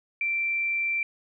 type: tone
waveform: sine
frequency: 2349 Hz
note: D7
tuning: in tune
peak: -24 dBFS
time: 0.21-1.03 s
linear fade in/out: 2 ms
effects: none